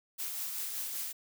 blue noise with tremolo, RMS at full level -36 dBFS, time 0.18-1.13 s, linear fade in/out 20 ms, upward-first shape triangle, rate 5.2 Hz, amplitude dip 35%, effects none

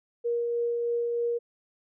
sine tone with tremolo, 472.6 Hz, A#4, 24 cents sharp, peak -24 dBFS, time 0.24-1.39 s, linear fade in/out 20 ms, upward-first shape triangle, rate 3.2 Hz, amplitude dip 25%, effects none

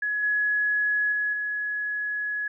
sine tone with level steps, 1686 Hz, G#6, 26 cents sharp, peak -24 / -21 / -23 / -26 dBFS, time 0.02-2.48 s, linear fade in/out 5 ms, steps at 0.23 / 1.12 / 1.33 s, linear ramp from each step 2 ms, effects none

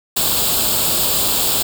white noise with comb filter, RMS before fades -17 dBFS, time 0.16-1.63 s, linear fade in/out 10 ms, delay 0.25 ms, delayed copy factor +0.7, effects none

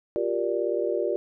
sine chord, G minor seventh, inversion third, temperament just, 352.8 / 392 / 470.4 / 588 Hz, F4 / G4 / Bb4 / D5, +18 / 0 / +16 / +2 cents, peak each -29 dBFS, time 0.16-1.16 s, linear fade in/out 0 ms, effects none

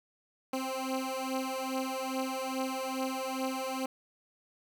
15% pulse beating tone pair, 261.4 / 263.8 Hz, C4 / C4, -1 / +14 cents, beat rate 2.4 Hz, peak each -29 dBFS, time 0.53-3.86 s, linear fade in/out 5 ms, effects none

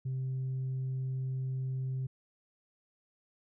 sine tone, 130.81 Hz, C3, in tune, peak -30 dBFS, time 0.05-2.07 s, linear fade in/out 10 ms, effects tanh soft clip ceiling -30 dBFS

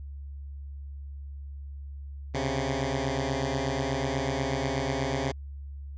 10% pulse beating tone pair, 130.81 / 139.01 Hz, C3 / C#3, 0 / +5 cents, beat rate 8.2 Hz, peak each -22 dBFS, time 2.34-5.32 s, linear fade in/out 10 ms, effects added 70 Hz sine -37 dBFS peak until 5.97 s + resampled to 16000 Hz

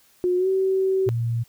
sine tone with pitch glide, 360 to 381.4 Hz, F#4 to G4, -47 to -47 cents, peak -18 dBFS, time 0.24-1.09 s, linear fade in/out 0 ms, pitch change +100 cents, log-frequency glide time 0.37-0.48 s
sine tone, 116.54 Hz, A#2, in tune, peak -21 dBFS, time 1.06-1.44 s, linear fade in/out 20 ms
effects white hiss -58 dBFS RMS until 1.48 s

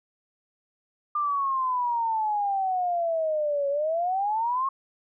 sine exponential two-way sweep, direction down then up, 1201 to 555 to 1097 Hz, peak -23 dBFS, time 1.15-4.69 s, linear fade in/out 5 ms, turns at 3.69 s, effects none

